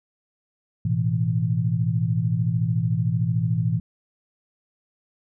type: chord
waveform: sine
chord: A suspended second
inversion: none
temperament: equal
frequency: 110 / 123.47 / 164.81 Hz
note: A2 / B2 / E3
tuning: 0 / 0 / 0 cents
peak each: -24 dBFS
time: 0.85-3.8 s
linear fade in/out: 5 ms
effects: none